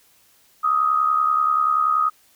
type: tone with amplitude modulation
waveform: sine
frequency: 1253 Hz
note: D#6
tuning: 12 cents sharp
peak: -13 dBFS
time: 0.63-2.1 s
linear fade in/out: 20 ms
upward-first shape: sine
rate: 70.4 Hz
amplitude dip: 65%
effects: white hiss -57 dBFS RMS until 2.35 s